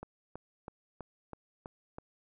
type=click train; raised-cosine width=1 ms; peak=-28 dBFS; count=7; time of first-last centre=0.03-1.984 s; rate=3.07 Hz; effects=none